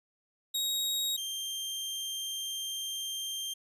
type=tone pair in turn; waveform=sawtooth; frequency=3782 / 3171 Hz; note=A#7 / G7; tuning=+24 / +19 cents; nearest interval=minor third; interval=305 cents; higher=first; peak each=-26 / -31 dBFS; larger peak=first; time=0.54-1.17 / 1.17-3.54 s; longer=second; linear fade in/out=10 ms; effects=resampled to 32000 Hz